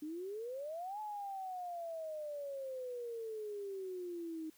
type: exponential two-way sweep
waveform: sine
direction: up then down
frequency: 293.7 to 860 to 312.3 Hz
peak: -40 dBFS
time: 0.02-4.5 s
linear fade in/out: 5 ms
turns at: 1 s
effects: white hiss -67 dBFS RMS until 4.57 s